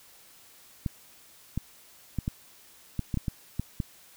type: clicks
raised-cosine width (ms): 5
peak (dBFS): -16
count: 10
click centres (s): 0.862 / 1.576 / 2.187 / 2.279 / 2.993 / 3.142 / 3.173 / 3.282 / 3.596 / 3.802
effects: white hiss -55 dBFS RMS until 4.16 s